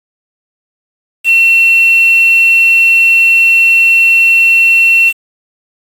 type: tone with quantisation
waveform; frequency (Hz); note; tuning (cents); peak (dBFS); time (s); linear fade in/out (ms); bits
sine; 2710; E7; +47; -4; 1.24-5.13; 50; 4
effects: AAC 64 kbps